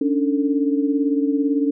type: tone cluster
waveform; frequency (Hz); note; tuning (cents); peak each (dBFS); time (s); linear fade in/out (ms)
sine; 280.2 / 298.1 / 449.3; C#4 / D4 / A4; +19 / +26 / +36; -18 / -23 / -26; 0.01-1.71; 5
effects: none